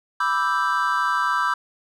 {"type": "chord", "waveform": "triangle", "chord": "E minor seventh", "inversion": "second", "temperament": "equal", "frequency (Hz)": [987.8, 1174.7, 1318.5, 1568], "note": ["B5", "D6", "E6", "G6"], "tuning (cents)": [0, 0, 0, 0], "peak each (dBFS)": -23, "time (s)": [0.2, 1.54], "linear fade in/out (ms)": 5, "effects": []}